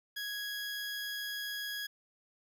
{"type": "tone", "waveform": "20% pulse", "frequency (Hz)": 1661.2, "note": "G#6", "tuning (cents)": 0, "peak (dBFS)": -32, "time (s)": [0.16, 1.87], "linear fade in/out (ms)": 10, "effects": []}